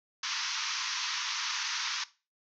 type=band-pass noise; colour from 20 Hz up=white; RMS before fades=-34 dBFS; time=0.23-2.04 s; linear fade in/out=5 ms; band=910 to 6300 Hz; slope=96 dB/octave; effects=noise-tail reverb RT60 0.3 s tail -17 dB re dry